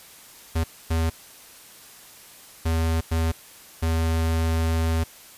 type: tone bursts at uneven times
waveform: square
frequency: 81.5 Hz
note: E2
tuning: 19 cents flat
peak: -21 dBFS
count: 5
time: 0.55-0.64 / 0.9-1.1 / 2.65-3.01 / 3.11-3.32 / 3.82-5.04 s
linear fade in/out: 10 ms
effects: white hiss -47 dBFS RMS until 5.37 s + resampled to 32000 Hz